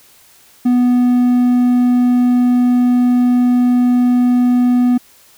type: tone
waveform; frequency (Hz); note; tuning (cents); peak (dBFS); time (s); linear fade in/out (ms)
triangle; 246.5; B3; -3; -7; 0.65-4.98; 10
effects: white hiss -47 dBFS RMS until 5.37 s